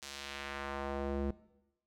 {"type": "tone with band-pass filter sweep", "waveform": "square", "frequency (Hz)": 69.7, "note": "C#2", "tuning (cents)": 10, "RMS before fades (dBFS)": -39, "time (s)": [0.02, 1.31], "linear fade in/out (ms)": 5, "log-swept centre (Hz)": [6000, 280], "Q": 0.96, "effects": ["noise-tail reverb RT60 0.9 s tail -18 dB re dry"]}